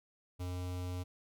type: tone with notch filter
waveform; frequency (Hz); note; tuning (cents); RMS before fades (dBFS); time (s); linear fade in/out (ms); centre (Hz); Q
square; 90.1; F#2; -45; -39; 0.39-1.04; 20; 1700; 2
effects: none